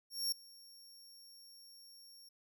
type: tone with ADSR envelope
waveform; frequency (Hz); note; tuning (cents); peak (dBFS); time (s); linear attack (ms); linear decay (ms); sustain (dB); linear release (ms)
sawtooth; 5520; F8; -21; -29; 0.1-2.29; 220; 4; -24; 7
effects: none